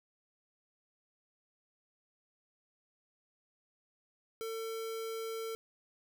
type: tone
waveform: square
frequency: 450 Hz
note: A4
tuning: 39 cents sharp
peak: -38 dBFS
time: 4.41-5.55 s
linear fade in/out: 0 ms
effects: none